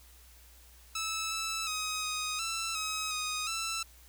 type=tone with pitch steps; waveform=10% pulse; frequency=1308 / 1316 / 1261 / 1250 / 1333 / 1275 / 1247 / 1331 Hz; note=E6 / E6 / D#6 / D#6 / E6 / D#6 / D#6 / E6; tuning=-14 / -3 / +23 / +8 / +19 / +42 / +3 / +16 cents; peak=-24 dBFS; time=0.95-3.83 s; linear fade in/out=5 ms; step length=360 ms; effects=added 60 Hz sine -56 dBFS peak until 4.08 s + white hiss -59 dBFS RMS until 4.08 s